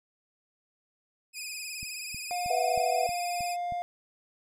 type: tone with vibrato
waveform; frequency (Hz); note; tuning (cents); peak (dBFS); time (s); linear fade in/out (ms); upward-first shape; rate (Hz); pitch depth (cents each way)
15% pulse; 2489; D#7; 0; -29; 1.33-3.57; 50; triangle; 19; 79
type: click train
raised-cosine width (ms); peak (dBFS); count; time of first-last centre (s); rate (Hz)
5; -32; 7; 1.83-3.723; 3.17
type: tone with pitch glide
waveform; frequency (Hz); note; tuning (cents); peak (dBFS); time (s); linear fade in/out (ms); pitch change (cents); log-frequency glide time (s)
triangle; 712 to 703.8; F5 to F5; +33 to +13; -28; 2.31-3.82; 0; -20; 2.62-3.01
type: chord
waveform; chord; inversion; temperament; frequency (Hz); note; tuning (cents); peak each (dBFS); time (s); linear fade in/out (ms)
sine; B suspended fourth; none; just; 493.9 / 658.5 / 740.8; B4 / E5 / F#5; 0 / -2 / +2; -33 / -29 / -29; 2.5-3.07; 5
effects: none